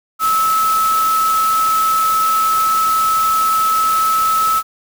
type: tone in noise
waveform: sine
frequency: 1300 Hz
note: E6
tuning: 24 cents flat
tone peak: -12 dBFS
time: 0.19-4.63 s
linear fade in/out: 50 ms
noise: white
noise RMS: -25 dBFS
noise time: 0.19-4.63 s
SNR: +10 dB
effects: none